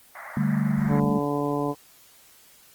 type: band-pass noise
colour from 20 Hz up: white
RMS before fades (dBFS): -39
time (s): 0.15-1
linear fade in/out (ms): 2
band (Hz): 570 to 2100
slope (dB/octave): 96
type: chord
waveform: sine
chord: D suspended fourth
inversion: none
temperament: equal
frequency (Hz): 146.83 / 196 / 220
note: D3 / G3 / A3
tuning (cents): 0 / 0 / 0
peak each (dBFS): -25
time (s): 0.37-1.19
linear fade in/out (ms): 2
type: harmonic tone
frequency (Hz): 144.5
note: D3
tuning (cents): -28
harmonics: 1 / 2 / 3 / 4 / 5 / 6 / 7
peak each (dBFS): -32 / -27 / -29 / -33 / -34 / -36 / -33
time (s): 0.88-1.75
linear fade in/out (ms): 50
effects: white hiss -54 dBFS RMS until 2.74 s + Opus 24 kbps

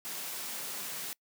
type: high-pass noise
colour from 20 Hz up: white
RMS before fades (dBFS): -39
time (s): 0.05-1.13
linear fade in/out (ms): 0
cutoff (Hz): 130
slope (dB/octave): 96
effects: noise-tail reverb RT60 0.1 s tail -25 dB re dry

